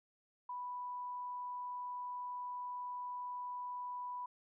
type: tone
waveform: sine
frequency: 987.8 Hz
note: B5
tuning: in tune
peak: -40 dBFS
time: 0.49-4.26 s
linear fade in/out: 5 ms
effects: none